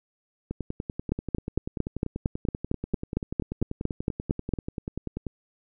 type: two click trains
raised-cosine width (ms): 3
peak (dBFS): -11 / -18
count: 16 / 50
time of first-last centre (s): 1.12-4.537 / 0.51-5.267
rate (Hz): 4.39 / 10.3
effects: none